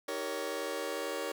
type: chord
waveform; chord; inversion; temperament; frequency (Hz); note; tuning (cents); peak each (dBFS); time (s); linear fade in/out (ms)
sawtooth; Eb dominant seventh; none; just; 311.1 / 388.9 / 466.7 / 560; Eb4 / G4 / Bb4 / Db5; 0 / -14 / +2 / +18; -39 / -37 / -35 / -34; 0.08-1.32; 5
effects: none